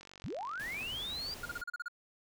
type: click train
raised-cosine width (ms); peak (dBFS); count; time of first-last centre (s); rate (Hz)
0.2; -34; 40; 0.01-0.829; 47.6
type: linear sweep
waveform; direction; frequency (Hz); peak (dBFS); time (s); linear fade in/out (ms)
sine; up; 69.3 to 4801; -37; 0.24-1.34; 0
type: noise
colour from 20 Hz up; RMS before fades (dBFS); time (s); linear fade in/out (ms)
pink; -48; 0.59-1.62; 10
type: tone bursts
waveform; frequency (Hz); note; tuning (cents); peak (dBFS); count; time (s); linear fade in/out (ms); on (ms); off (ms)
triangle; 1426; F6; +36; -34; 8; 1.43-1.883; 5; 26; 35
effects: none